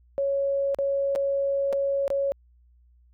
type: tone with dropouts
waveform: sine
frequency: 554.4 Hz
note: C#5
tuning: in tune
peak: -22 dBFS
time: 0.18-2.32 s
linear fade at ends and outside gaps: 0 ms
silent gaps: 0.746-0.787 / 1.152-1.159 / 1.727-1.731 / 2.079-2.103 s
effects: added 60 Hz sine -55 dBFS peak until 3.13 s